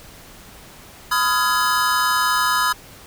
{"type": "chord", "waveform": "square", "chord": "F half-diminished seventh", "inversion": "second", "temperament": "just", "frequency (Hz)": [1005.8, 1257.2, 1396.9, 1676.3], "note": ["Cb6", "Eb6", "F6", "Ab6"], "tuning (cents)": [31, 18, 0, 16], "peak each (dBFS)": [-22, -22, -25, -24], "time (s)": [1.11, 2.73], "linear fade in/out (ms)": 10, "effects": ["pink hiss -43 dBFS RMS until 3.06 s"]}